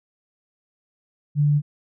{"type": "tone", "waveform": "sine", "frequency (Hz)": 146.7, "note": "D3", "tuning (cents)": -2, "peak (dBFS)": -15, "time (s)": [1.35, 1.62], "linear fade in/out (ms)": 50, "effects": []}